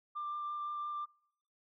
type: tone with vibrato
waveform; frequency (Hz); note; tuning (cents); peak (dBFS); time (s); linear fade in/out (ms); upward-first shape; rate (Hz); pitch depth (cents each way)
sine; 1187; D6; +18; -35; 0.15-1.06; 20; sine; 5.8; 9
effects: noise-tail reverb RT60 0.7 s tail -26 dB re dry + tanh soft clip ceiling -33 dBFS